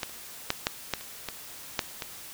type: clicks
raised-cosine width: 0.2 ms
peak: -12 / -28 / -7 / -7 / -9 / -25 / -15 / -7 / -15 dBFS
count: 9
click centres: 0.032 / 0.096 / 0.504 / 0.669 / 0.937 / 1.01 / 1.287 / 1.792 / 2.022 s
effects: white hiss -44 dBFS RMS until 2.33 s